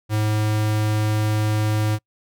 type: tone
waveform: square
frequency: 107.1 Hz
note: A2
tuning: 46 cents flat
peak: -19 dBFS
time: 0.09-1.99 s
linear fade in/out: 50 ms
effects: noise-tail reverb RT60 0.1 s tail -26 dB re dry